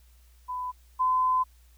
sine tone pair in turn, 1001 / 1020.3 Hz, B5 / C6, +23 / -44 cents, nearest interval unison, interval 33 cents, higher second, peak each -30 / -21 dBFS, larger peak second, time 0.48-0.72 / 0.99-1.44 s, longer second, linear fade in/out 20 ms, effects added 60 Hz sine -54 dBFS peak until 1.77 s + white hiss -65 dBFS RMS until 1.77 s

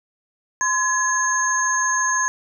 sine tone cluster, 1026 / 1686 / 6440 Hz, C6 / G#6 / G8, -34 / +26 / +46 cents, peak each -22 dBFS, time 0.61-2.28 s, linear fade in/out 0 ms, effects none

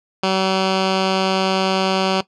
10% pulse tone with low-pass filter, 190 Hz, F#3, 46 cents sharp, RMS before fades -18 dBFS, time 0.23-2.21 s, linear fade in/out 5 ms, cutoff 4300 Hz, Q 1.8, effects noise-tail reverb RT60 0.1 s tail -17 dB re dry

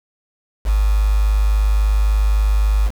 sine tone with quantisation, 51.8 Hz, G#1, 4 cents flat, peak -12 dBFS, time 0.64-2.91 s, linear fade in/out 50 ms, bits 5, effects none

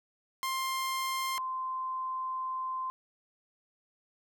sawtooth / sine tone pair in turn, 1055 / 1038.7 Hz, C6 / C6, +14 / -13 cents, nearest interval unison, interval 27 cents, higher first, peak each -27 / -32 dBFS, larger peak first, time 0.43-1.38 / 1.38-2.9 s, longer second, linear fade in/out 0 ms, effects none

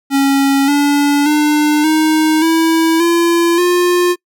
square tone with pitch steps, 275.4 / 287.3 / 299.6 / 312.5 / 326 / 340 / 354.7 Hz, C#4 / D4 / D4 / D#4 / E4 / F4 / F4, -11 / -38 / +35 / +8 / -19 / -46 / +27 cents, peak -10 dBFS, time 0.1-4.16 s, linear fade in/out 50 ms, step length 580 ms, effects noise-tail reverb RT60 0.1 s tail -25 dB re dry

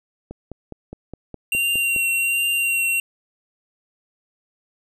click train, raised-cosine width 2 ms, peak -20 dBFS, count 9, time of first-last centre 0.31-1.963 s, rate 4.84 Hz
square tone with vibrato, 2757 Hz, F7, 23 cents flat, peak -19 dBFS, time 1.52-3 s, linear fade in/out 2 ms, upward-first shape triangle, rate 1.3 Hz, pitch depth 20 cents each way
effects none

